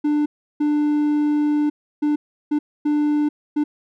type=tone bursts at uneven times; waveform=triangle; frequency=296.9 Hz; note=D4; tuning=19 cents sharp; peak=-14 dBFS; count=6; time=0.04-0.26 / 0.6-1.7 / 2.02-2.16 / 2.51-2.59 / 2.85-3.29 / 3.56-3.64 s; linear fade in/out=10 ms; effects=none